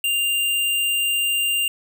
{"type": "tone with sample-and-hold", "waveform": "sine", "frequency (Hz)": 2794, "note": "F7", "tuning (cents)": 0, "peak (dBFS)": -18, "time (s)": [0.04, 1.68], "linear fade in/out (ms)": 2, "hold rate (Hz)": 11025, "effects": []}